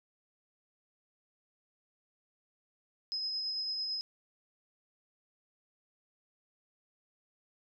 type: tone with tremolo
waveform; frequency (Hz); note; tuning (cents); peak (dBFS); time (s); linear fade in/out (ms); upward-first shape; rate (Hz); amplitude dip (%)
sine; 5090; D#8; +39; -32; 3.12-4.01; 0; sine; 9; 25
effects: none